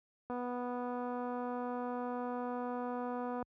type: click train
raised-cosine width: 1 ms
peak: -27 dBFS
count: 770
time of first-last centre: 0.3-3.426 s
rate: 246 Hz
effects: high-pass 60 Hz 12 dB/octave